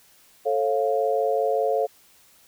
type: chord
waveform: sine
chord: A augmented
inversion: none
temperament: equal with one note detuned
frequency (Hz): 440 / 545.2 / 698.5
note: A4 / C#5 / E#5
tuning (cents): 0 / -29 / 0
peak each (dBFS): -24 / -24 / -25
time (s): 0.45-1.87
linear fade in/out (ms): 20
effects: white hiss -56 dBFS RMS until 2.47 s